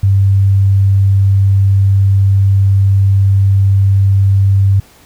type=tone; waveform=sine; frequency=98 Hz; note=G2; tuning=in tune; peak=-6 dBFS; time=0.03-4.8 s; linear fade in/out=5 ms; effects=pink hiss -44 dBFS RMS until 5.05 s